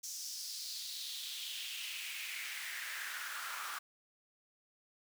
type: noise with high-pass filter sweep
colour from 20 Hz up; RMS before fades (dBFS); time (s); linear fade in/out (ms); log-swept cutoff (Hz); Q
pink; -43; 0.03-3.79; 10; 6000 to 1200; 3.5
effects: none